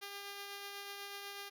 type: tone with tremolo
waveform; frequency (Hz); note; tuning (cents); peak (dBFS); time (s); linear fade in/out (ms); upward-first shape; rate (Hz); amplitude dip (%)
5% pulse; 401.4; G4; +41; -32; 0.01-1.5; 20; triangle; 8.1; 30
effects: none